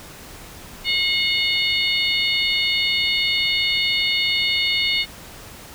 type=harmonic tone with a mistuned harmonic; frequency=729 Hz; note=F#5; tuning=26 cents flat; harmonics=3 / 4 / 5 / 6; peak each=-22 / -23 / -24 / -25 dBFS; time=0.84-5.06 s; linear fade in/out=50 ms; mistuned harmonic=3; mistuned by=-23 cents; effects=pink hiss -40 dBFS RMS until 5.74 s